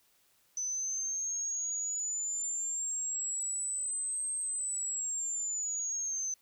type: linear two-way sweep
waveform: sine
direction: up then down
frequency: 6020 to 8372 to 6120 Hz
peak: -32 dBFS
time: 0.57-6.34 s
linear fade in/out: 2 ms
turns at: 4.33 s
effects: white hiss -69 dBFS RMS until 6.41 s